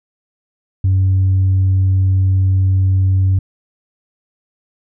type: tone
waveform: sine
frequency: 94.8 Hz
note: F#2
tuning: 43 cents sharp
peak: -8 dBFS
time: 0.84-3.39 s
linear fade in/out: 5 ms
effects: tanh soft clip ceiling -8 dBFS